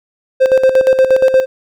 triangle tone with tremolo, 523.3 Hz, C5, in tune, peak -3 dBFS, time 0.4-1.46 s, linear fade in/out 20 ms, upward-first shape square, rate 8.5 Hz, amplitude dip 65%, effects none

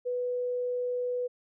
sine tone, 493.9 Hz, B4, in tune, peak -28 dBFS, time 0.05-1.28 s, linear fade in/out 20 ms, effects none

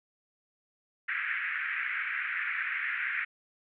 pink band-pass noise, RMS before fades -33 dBFS, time 1.08-3.25 s, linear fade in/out 10 ms, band 1500 to 2300 Hz, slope 48 dB/octave, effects none

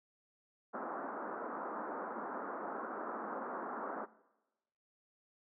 white band-pass noise, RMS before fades -42 dBFS, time 0.73-4.06 s, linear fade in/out 20 ms, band 210 to 1400 Hz, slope 48 dB/octave, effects noise-tail reverb RT60 1.0 s tail -19 dB re dry

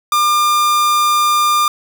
45% pulse tone, 1200 Hz, D6, 37 cents sharp, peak -11 dBFS, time 0.12-1.68 s, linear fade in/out 2 ms, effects none

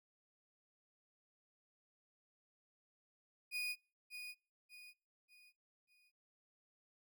35% pulse tone with echo, 2470 Hz, D#7, 13 cents flat, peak -36 dBFS, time 3.51-3.76 s, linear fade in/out 50 ms, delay 590 ms, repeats 4, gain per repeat -8 dB, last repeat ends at 6.12 s, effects noise-tail reverb RT60 0.4 s tail -26 dB re dry

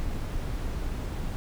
brown noise, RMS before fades -31 dBFS, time 0-1.36 s, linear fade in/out 0 ms, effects none

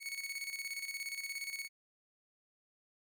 sawtooth tone with tremolo, 2217 Hz, C#7, in tune, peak -34 dBFS, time 0-1.69 s, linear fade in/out 50 ms, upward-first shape square, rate 17 Hz, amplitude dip 60%, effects none

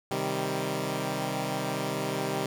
10% pulse chord, C minor, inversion none, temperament equal, 130.81 / 155.56 / 196 Hz, C3 / Eb3 / G3, 0 / 0 / 0 cents, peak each -25 dBFS, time 0.11-2.46 s, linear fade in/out 2 ms, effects none

